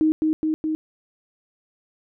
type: tone with echo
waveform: sine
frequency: 312.9 Hz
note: D#4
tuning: 10 cents sharp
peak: -15 dBFS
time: 0.01-0.12 s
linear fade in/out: 0 ms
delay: 210 ms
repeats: 3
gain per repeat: -2 dB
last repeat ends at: 0.75 s
effects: none